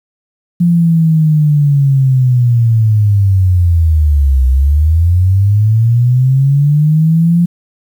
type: linear two-way sweep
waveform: sine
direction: down then up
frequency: 174.61 to 63.4 to 174.61 Hz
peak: -6 dBFS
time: 0.6-7.46 s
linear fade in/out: 10 ms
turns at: 4.47 s
effects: 7-bit